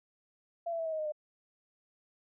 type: tone with pitch steps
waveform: sine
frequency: 680 / 666.8 / 653.8 / 641.1 / 628.6 / 616.4 / 604.4 Hz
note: F5 / E5 / E5 / E5 / D#5 / D#5 / D5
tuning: -46 / +20 / -14 / -48 / +18 / -16 / +50 cents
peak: -32 dBFS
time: 0.66-1.122 s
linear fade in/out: 10 ms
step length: 66 ms
effects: none